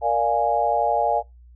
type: chord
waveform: sine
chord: Bb dominant seventh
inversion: none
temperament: equal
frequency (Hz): 466.2 / 587.3 / 698.5 / 830.6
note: Bb4 / D5 / F5 / Ab5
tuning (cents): 0 / 0 / 0 / 0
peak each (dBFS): -27 / -24 / -22 / -22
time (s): 0.01-1.23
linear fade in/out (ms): 50
effects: noise-tail reverb RT60 0.2 s tail -23 dB re dry + added 60 Hz sine -45 dBFS peak until 1.55 s